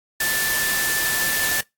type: tone in noise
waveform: sine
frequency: 1760 Hz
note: A6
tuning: in tune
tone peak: -23 dBFS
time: 0.2-1.61 s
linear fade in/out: 5 ms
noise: white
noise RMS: -23 dBFS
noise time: 0.2-1.61 s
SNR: -3 dB
effects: noise-tail reverb RT60 0.2 s tail -25 dB re dry + AAC 64 kbps